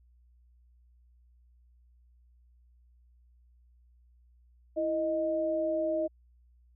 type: tone pair together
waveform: sine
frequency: 329.7 / 622.4 Hz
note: E4 / D#5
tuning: 0 / 0 cents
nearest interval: major seventh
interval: 1100 cents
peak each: -33 / -28 dBFS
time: 4.76-6.08 s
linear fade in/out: 20 ms
effects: added 60 Hz sine -59 dBFS peak until 6.75 s